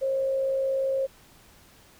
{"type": "tone with frequency modulation", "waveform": "sine", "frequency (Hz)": 537, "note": "C5", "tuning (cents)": 45, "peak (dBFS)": -23, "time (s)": [0.01, 1.07], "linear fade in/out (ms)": 20, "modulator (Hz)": 56.9, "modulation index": 0.24, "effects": ["pink hiss -55 dBFS RMS until 1.99 s"]}